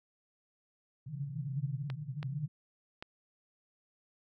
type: band-pass noise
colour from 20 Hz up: white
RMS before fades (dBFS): -38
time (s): 1.06-2.48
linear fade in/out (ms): 10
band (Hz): 130 to 150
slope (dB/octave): 96
type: clicks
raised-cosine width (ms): 0.3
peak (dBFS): -26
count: 3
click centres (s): 1.901 / 2.229 / 3.025
effects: none